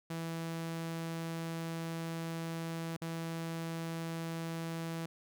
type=tone with dropouts; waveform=sawtooth; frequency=164.81 Hz; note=E3; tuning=in tune; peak=-33 dBFS; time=0.1-5.06 s; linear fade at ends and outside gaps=5 ms; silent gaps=2.967-3.016 s; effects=none